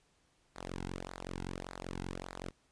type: tone with flanger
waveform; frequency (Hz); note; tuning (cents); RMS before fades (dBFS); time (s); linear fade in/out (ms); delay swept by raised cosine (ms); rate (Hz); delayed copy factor
sawtooth; 45.22; F#1; -39; -43; 0.55-2.51; 20; 0.33 to 1.73; 1.7; -0.9
effects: pink hiss -72 dBFS RMS until 2.71 s + resampled to 22050 Hz